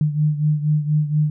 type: beating tone pair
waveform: sine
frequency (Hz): 150.2 / 154.4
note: D3 / D#3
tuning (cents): +39 / -13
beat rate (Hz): 4.2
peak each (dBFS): -17 / -22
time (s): 0.01-1.3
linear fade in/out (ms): 2
effects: none